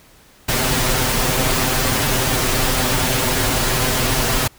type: noise with comb filter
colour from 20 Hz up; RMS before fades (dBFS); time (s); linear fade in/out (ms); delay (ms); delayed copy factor
pink; -18; 0.48-4.48; 10; 7.8; +0.75
effects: pink hiss -49 dBFS RMS until 4.58 s